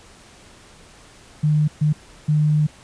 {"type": "tone bursts at uneven times", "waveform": "sine", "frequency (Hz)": 151.4, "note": "D#3", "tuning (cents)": -47, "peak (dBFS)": -14, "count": 3, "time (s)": [[1.43, 1.68], [1.81, 1.93], [2.28, 2.67]], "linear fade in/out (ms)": 10, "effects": ["pink hiss -47 dBFS RMS until 2.83 s", "resampled to 22050 Hz"]}